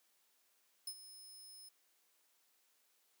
15% pulse tone with ADSR envelope, 5200 Hz, E8, 24 cents flat, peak -34 dBFS, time 0.87-1.69 s, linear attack 5 ms, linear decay 62 ms, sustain -14 dB, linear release 6 ms, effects white hiss -75 dBFS RMS until 3.2 s + high-pass 300 Hz 12 dB/octave

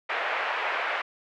white band-pass noise, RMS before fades -29 dBFS, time 0.09-1.02 s, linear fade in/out 10 ms, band 510 to 2300 Hz, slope 24 dB/octave, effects none

